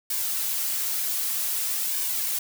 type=noise with flanger; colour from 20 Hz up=blue; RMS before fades=-27 dBFS; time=0.1-2.39 s; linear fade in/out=5 ms; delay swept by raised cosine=1.5 to 5.9 ms; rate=0.53 Hz; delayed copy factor=-0.55; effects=none